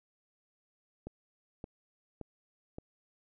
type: click train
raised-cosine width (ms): 2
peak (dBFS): -28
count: 4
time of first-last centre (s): 1.07-2.784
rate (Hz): 1.75
effects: none